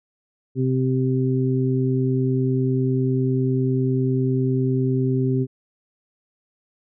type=harmonic tone; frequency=130 Hz; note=C3; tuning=11 cents flat; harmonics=1 / 2 / 3; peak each=-20 / -23 / -25 dBFS; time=0.55-5.47 s; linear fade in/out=50 ms; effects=none